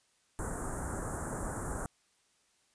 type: band-stop noise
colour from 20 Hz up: pink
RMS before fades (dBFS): -37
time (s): 0.39-1.86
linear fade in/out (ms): 0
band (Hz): 1600 to 7400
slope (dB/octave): 48
effects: white hiss -71 dBFS RMS until 2.74 s + resampled to 22050 Hz